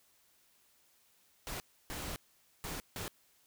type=noise bursts at uneven times; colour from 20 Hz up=pink; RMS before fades=-41 dBFS; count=4; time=1.47-1.6 / 1.9-2.16 / 2.64-2.8 / 2.96-3.08 s; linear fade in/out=0 ms; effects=white hiss -69 dBFS RMS until 3.46 s